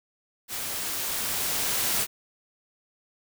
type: noise with level ramp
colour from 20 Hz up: white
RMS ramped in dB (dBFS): -33 to -25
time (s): 0.48-2.07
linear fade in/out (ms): 50
effects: none